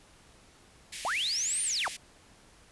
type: high-pass noise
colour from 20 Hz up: pink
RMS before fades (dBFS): -40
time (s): 0.92-1.97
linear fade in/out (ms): 10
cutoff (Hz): 1900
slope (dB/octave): 48
type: linear two-way sweep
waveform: sine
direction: up then down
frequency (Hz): 616 to 9397 to 616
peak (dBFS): -28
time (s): 1.05-1.88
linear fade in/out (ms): 0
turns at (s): 1.63
effects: pink hiss -58 dBFS RMS until 2.71 s + resampled to 24000 Hz